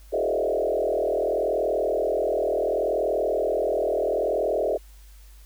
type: tone with frequency modulation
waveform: sine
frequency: 522 Hz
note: C5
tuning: 4 cents flat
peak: -21 dBFS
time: 0.12-4.78 s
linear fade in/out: 20 ms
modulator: 40.7 Hz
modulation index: 3.6
effects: added 50 Hz sine -45 dBFS peak until 5.45 s + white hiss -57 dBFS RMS until 5.45 s